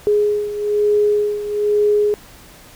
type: beating tone pair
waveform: sine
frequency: 416.2 / 417.3 Hz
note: G#4 / G#4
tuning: +4 / +8 cents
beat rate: 1.1 Hz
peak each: -15 / -20 dBFS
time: 0.07-2.14 s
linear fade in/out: 0 ms
effects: pink hiss -43 dBFS RMS until 2.75 s